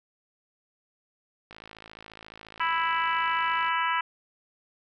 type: click train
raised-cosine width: 0.3 ms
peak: -28 dBFS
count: 119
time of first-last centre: 1.51-3.683 s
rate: 54.3 Hz
type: harmonic tone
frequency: 329.6 Hz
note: E4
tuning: in tune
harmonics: 3 / 4 / 5 / 6 / 7 / 8 / 9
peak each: -27 / -30 / -32 / -34 / -36 / -38 / -37 dBFS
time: 2.6-4.01 s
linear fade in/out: 5 ms
effects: none